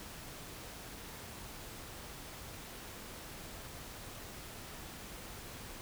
silence, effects pink hiss -48 dBFS RMS until 5.81 s

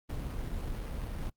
brown noise with sample-and-hold, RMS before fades -36 dBFS, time 0.09-1.3 s, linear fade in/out 10 ms, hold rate 3675 Hz, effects noise-tail reverb RT60 0.1 s tail -21 dB re dry + Opus 32 kbps

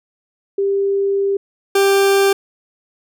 sine / 40% pulse tone pair in turn, 395.8 / 394.1 Hz, G4 / G4, +17 / +9 cents, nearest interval unison, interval 8 cents, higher first, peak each -14 / -10 dBFS, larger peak second, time 0.58-1.37 / 1.75-2.33 s, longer first, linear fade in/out 5 ms, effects none

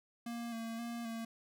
square tone with vibrato, 231.2 Hz, A#3, 14 cents flat, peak -40 dBFS, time 0.26-1.25 s, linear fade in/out 5 ms, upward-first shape square, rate 1.9 Hz, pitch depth 27 cents each way, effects none

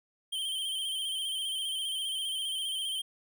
square tone with vibrato, 3136 Hz, G7, in tune, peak -32 dBFS, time 0.32-3.02 s, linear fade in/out 10 ms, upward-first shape square, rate 15 Hz, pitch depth 39 cents each way, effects none

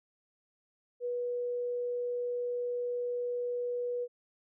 sine tone, 487.2 Hz, B4, 24 cents flat, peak -31 dBFS, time 1-4.08 s, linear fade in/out 50 ms, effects none

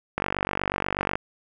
click train, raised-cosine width 0.5 ms, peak -9 dBFS, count 48, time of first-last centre 0.18-1.155 s, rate 48.2 Hz, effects none

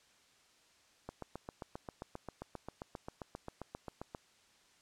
click train, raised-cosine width 1 ms, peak -28 dBFS, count 24, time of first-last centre 1.09-4.149 s, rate 7.52 Hz, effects white hiss -67 dBFS RMS until 4.81 s + low-pass 7000 Hz 12 dB/octave

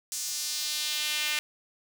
sawtooth tone with high-pass filter sweep, 301 Hz, D4, 43 cents sharp, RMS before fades -31 dBFS, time 0.12-1.39 s, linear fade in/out 0 ms, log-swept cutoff 6600 to 2400 Hz, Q 1.7, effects none

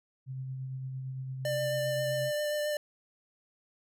sine tone with tremolo, 131.3 Hz, C3, 6 cents sharp, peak -34 dBFS, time 0.26-2.32 s, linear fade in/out 50 ms, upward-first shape sine, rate 8.8 Hz, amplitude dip 25%
square tone with vibrato, 596 Hz, D5, 25 cents sharp, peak -30 dBFS, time 1.45-2.77 s, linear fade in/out 2 ms, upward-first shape triangle, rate 7.5 Hz, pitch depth 15 cents each way
effects none

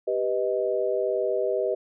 sine chord, G augmented, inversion none, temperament equal with one note detuned, 392 / 493.9 / 625.9 Hz, G4 / B4 / D#5, 0 / 0 / +10 cents, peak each -27 dBFS, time 0.07-1.75 s, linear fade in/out 10 ms, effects none

